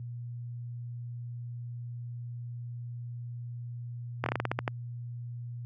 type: slowing click train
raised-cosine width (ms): 0.5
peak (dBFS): -13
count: 10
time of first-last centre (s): 4.24-4.678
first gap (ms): 22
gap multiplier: 1.19
effects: added 120 Hz sine -36 dBFS peak until 5.65 s + high-pass 80 Hz 12 dB/octave